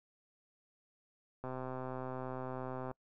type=click train; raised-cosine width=1 ms; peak=-28 dBFS; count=191; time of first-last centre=1.44-2.913 s; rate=129 Hz; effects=noise-tail reverb RT60 0.1 s tail -26 dB re dry